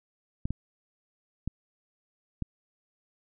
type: clicks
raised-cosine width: 5 ms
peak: -18 dBFS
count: 4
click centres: 0.455 / 0.506 / 1.476 / 2.423 s
effects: none